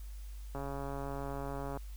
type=click train; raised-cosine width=1 ms; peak=-27 dBFS; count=171; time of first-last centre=0.55-1.773 s; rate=139 Hz; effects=added 50 Hz sine -42 dBFS peak until 1.96 s + white hiss -61 dBFS RMS until 1.96 s